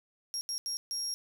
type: tone bursts at uneven times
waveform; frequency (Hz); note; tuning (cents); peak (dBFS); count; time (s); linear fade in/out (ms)
35% pulse; 5588; F8; 0; -30; 4; 0.34-0.41 / 0.49-0.58 / 0.66-0.77 / 0.91-1.14; 0
effects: none